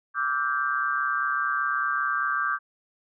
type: tone cluster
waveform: sine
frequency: 1165 / 1290 / 1428 / 1576 Hz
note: D6 / E6 / F6 / G6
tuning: -14 / -38 / +38 / +9 cents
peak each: -27 / -32 / -33 / -27 dBFS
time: 0.14-2.59 s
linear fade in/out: 50 ms
effects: none